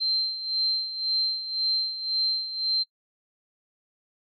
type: tone with tremolo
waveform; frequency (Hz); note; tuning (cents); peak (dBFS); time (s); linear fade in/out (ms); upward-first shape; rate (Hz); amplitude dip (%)
sine; 4131; C8; -23; -21; 0-2.84; 20; sine; 1.9; 70
effects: noise-tail reverb RT60 0.1 s tail -22 dB re dry